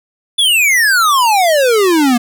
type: exponential sweep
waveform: square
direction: down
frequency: 3522 to 232.4 Hz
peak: -9 dBFS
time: 0.38-2.18 s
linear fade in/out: 10 ms
effects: none